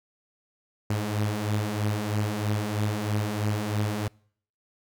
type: beating tone pair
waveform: sawtooth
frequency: 103.1 / 106.2 Hz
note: G#2 / G#2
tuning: -12 / +39 cents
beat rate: 3.1 Hz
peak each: -27 / -23 dBFS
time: 0.9-4.08 s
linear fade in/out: 5 ms
effects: noise-tail reverb RT60 0.6 s tail -26 dB re dry